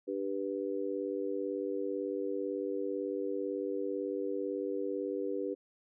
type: chord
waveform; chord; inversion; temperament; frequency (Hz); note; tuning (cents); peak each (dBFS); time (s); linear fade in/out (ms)
sine; G major; second; just; 294 / 392 / 490; D4 / G4 / B4; +2 / 0 / -14; -38 / -36 / -37; 0.07-5.55; 20
effects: none